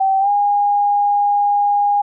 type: tone with pitch glide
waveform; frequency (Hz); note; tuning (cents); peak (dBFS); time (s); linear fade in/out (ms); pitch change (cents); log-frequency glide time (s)
sine; 773 to 816.6; G5 to G#5; -24 to -29; -12; 0-2.02; 10; +95; 0.2-0.29
effects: none